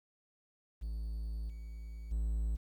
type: tone with level steps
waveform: triangle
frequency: 55 Hz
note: A1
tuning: in tune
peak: -34 / -40 / -29 dBFS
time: 0.81-2.57 s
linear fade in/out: 20 ms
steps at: 1.49 / 2.11 s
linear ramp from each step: 10 ms
effects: 11-bit